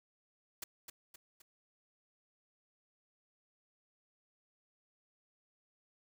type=noise with echo; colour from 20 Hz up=white; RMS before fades=-42 dBFS; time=0.62-0.64 s; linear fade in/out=5 ms; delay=260 ms; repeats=3; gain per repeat=-6 dB; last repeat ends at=1.42 s; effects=none